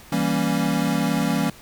square chord, E diminished seventh, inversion none, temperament equal, 164.81 / 196 / 233.1 / 277.2 Hz, E3 / G3 / Bb3 / Db4, 0 / 0 / 0 / 0 cents, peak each -26 dBFS, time 0.12-1.5 s, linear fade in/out 5 ms, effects pink hiss -46 dBFS RMS until 1.61 s

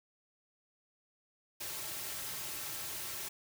white noise with comb filter, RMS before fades -41 dBFS, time 1.6-3.29 s, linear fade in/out 10 ms, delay 4.1 ms, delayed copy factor -0.6, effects none

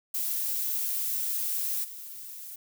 violet noise with level steps, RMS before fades -30 / -42 dBFS, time 0.14-2.56 s, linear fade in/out 5 ms, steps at 1.83 s, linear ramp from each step 20 ms, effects none

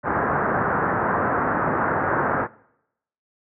white low-pass noise, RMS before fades -22 dBFS, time 0.03-2.48 s, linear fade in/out 50 ms, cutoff 1600 Hz, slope 48 dB/octave, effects noise-tail reverb RT60 0.8 s tail -22 dB re dry + high-pass 100 Hz 12 dB/octave

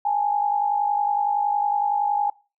sine tone pair together, 819.2 / 870 Hz, G#5 / A5, -24 / -20 cents, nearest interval minor second, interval 104 cents, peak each -20 / -26 dBFS, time 0.05-2.3 s, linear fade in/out 5 ms, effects noise-tail reverb RT60 0.3 s tail -21 dB re dry

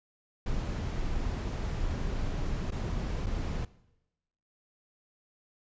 brown noise with dropouts, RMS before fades -32 dBFS, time 0.46-3.65 s, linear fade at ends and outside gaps 5 ms, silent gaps 2.707-2.72 / 3.261-3.265 s, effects noise-tail reverb RT60 0.9 s tail -19 dB re dry + resampled to 16000 Hz

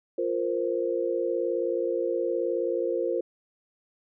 sine chord, F suspended fourth, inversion none, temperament equal with one note detuned, 349.2 / 464.3 / 523.3 Hz, F4 / Bb4 / C5, 0 / -7 / 0 cents, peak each -29 dBFS, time 0.18-3.21 s, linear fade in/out 5 ms, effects none

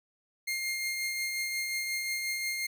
sawtooth tone with tremolo, 2121 Hz, C7, 23 cents sharp, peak -26 dBFS, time 0.47-2.67 s, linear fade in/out 10 ms, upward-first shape triangle, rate 5.6 Hz, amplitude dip 35%, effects none

